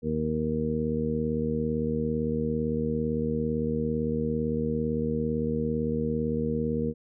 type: harmonic tone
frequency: 77.78 Hz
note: D#2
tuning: in tune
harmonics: 1 / 2 / 3 / 4 / 5 / 6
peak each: -36 / -32 / -29 / -39 / -38 / -30 dBFS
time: 0.02-6.94 s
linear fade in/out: 50 ms
effects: none